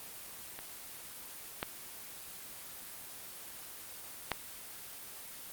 clicks, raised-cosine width 0.3 ms, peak -26 / -17 / -14 dBFS, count 3, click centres 0.59 / 1.629 / 4.317 s, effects white hiss -47 dBFS RMS until 5.52 s + Opus 24 kbps

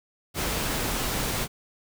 pink noise, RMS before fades -28 dBFS, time 0.34-1.48 s, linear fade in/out 50 ms, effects none

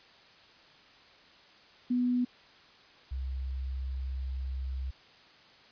sine tone pair in turn, 246.9 / 65.66 Hz, B3 / C2, 0 / +7 cents, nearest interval octave + major seventh, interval 2293 cents, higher first, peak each -25 / -32 dBFS, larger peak first, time 1.9-2.25 / 3.11-4.91 s, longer second, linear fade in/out 10 ms, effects white hiss -57 dBFS RMS until 5.71 s + resampled to 11025 Hz

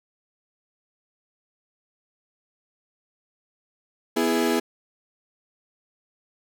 35% pulse chord, E major, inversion second, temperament equal, 246.9 / 329.6 / 415.3 Hz, B3 / E4 / G#4, 0 / 0 / 0 cents, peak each -23 dBFS, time 4.16-4.6 s, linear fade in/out 10 ms, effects none

